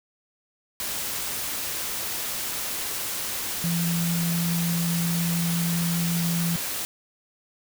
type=tone in noise; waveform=sine; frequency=169.7 Hz; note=F3; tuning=49 cents flat; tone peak=-23 dBFS; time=3.64-6.56 s; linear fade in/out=0 ms; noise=white; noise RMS=-30 dBFS; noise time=0.8-6.85 s; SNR=+4 dB; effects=none